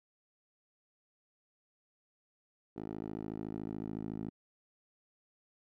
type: tone with band-pass filter sweep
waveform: 10% pulse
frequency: 53.8 Hz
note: A1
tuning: 38 cents flat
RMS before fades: -41 dBFS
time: 2.76-4.3 s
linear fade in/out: 10 ms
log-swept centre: 380 to 250 Hz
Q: 1.4
effects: none